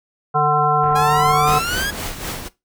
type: harmonic tone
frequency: 149.1 Hz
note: D3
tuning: 27 cents sharp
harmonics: 1 / 3 / 5 / 7 / 9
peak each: -22 / -22 / -17 / -20 / -20 dBFS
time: 0.34-1.6 s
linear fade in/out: 20 ms
type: low-pass noise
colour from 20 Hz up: pink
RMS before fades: -33 dBFS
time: 0.83-1.96 s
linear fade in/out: 5 ms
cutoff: 1900 Hz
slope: 24 dB/octave
type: exponential sweep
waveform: sawtooth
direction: up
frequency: 810 to 1681 Hz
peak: -17 dBFS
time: 0.95-1.91 s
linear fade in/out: 10 ms
type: noise with tremolo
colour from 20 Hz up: pink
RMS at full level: -25 dBFS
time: 1.46-2.49 s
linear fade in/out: 20 ms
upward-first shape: sine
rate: 3.9 Hz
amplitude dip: 60%
effects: noise-tail reverb RT60 0.2 s tail -18 dB re dry